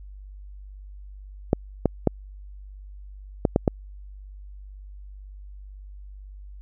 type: clicks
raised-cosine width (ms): 2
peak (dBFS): -4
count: 6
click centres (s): 1.531 / 1.857 / 2.073 / 3.452 / 3.561 / 3.678
effects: added 49 Hz sine -39 dBFS peak until 6.61 s